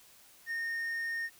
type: tone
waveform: triangle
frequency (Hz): 1838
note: A#6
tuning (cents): -25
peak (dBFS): -31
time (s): 0.46-1.3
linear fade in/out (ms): 50
effects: white hiss -59 dBFS RMS until 1.39 s